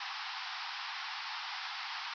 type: band-pass noise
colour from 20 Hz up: pink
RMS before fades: -41 dBFS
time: 0-2.14 s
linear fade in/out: 5 ms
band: 770 to 5400 Hz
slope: 96 dB/octave
effects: none